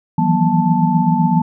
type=tone cluster; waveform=sine; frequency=163.6 / 171.2 / 187.9 / 239.9 / 879 Hz; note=E3 / F3 / F#3 / A#3 / A5; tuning=-13 / -34 / +27 / +50 / -2 cents; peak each=-18 dBFS; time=0.18-1.42 s; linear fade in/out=5 ms; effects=none